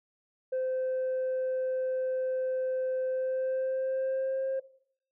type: tone with pitch glide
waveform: sine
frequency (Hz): 517 to 532.1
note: C5 to C5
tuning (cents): -21 to +29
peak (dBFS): -26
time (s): 0.52-4.6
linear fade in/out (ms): 10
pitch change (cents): +50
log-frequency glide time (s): 3.07-4.47
effects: noise-tail reverb RT60 0.6 s tail -18 dB re dry + tanh soft clip ceiling -26 dBFS